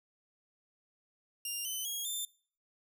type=tone with pitch steps; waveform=10% pulse; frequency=2800 / 3036 / 3292 / 3569 Hz; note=F7 / F#7 / G#7 / A7; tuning=+4 / +44 / -16 / +24 cents; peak=-28 dBFS; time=1.45-2.25 s; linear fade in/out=2 ms; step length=200 ms; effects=noise-tail reverb RT60 0.5 s tail -23 dB re dry